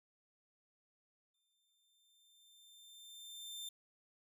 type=tone with exponential growth; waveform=sawtooth; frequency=3581 Hz; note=A7; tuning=30 cents sharp; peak=-40 dBFS; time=1.34-3.69 s; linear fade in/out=5 ms; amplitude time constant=510 ms; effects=none